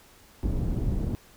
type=low-pass noise; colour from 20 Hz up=pink; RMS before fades=-27 dBFS; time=0.43-1.15 s; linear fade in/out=0 ms; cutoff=250 Hz; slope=12 dB/octave; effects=pink hiss -55 dBFS RMS until 1.36 s